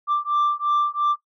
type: beating tone pair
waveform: sine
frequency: 1177 / 1179.9 Hz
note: D6 / D6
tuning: +3 / +8 cents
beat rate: 2.9 Hz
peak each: -20 dBFS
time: 0.07-1.16 s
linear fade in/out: 50 ms
effects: noise-tail reverb RT60 0.1 s tail -17 dB re dry + tanh soft clip ceiling -15 dBFS